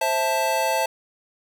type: chord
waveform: square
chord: A minor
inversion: first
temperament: just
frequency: 528 / 660 / 880 Hz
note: C5 / E5 / A5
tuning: +16 / +2 / 0 cents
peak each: -27 / -26 / -24 dBFS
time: 0.01-0.86 s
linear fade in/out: 5 ms
effects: none